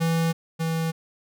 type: tone pair in turn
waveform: square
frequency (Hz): 164.81 / 163.11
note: E3 / E3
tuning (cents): 0 / -18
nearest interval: unison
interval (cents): 18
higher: first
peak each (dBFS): -21 / -24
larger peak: first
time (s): 0-0.33 / 0.59-0.92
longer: neither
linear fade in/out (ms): 20
effects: none